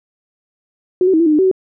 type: tone with pitch steps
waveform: sine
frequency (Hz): 365.1 / 379.2 / 318.8 / 336.5 / 306.8 / 301.9 / 379.4 / 376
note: F#4 / F#4 / D#4 / E4 / D#4 / D4 / F#4 / F#4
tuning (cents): -23 / +43 / +42 / +36 / -24 / +48 / +43 / +28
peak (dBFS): -9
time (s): 1.01-1.514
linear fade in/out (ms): 2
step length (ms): 63
effects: none